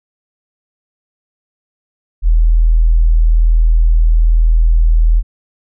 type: tone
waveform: sine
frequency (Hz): 40.57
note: E1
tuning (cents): -27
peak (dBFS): -6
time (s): 2.22-5.23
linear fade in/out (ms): 50
effects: none